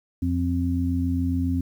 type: harmonic tone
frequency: 87.31 Hz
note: F2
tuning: in tune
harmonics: 1 / 2 / 3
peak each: -24 / -33 / -24 dBFS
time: 0.22-1.61 s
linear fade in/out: 5 ms
effects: 9-bit